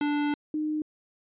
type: tone pair in turn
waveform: square / sine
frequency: 292.9 / 306 Hz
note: D4 / D#4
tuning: -5 / -29 cents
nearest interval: minor second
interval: 76 cents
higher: second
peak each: -25 / -26 dBFS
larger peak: first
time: 0.01-0.34 / 0.54-0.82 s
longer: first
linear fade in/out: 2 ms
effects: resampled to 8000 Hz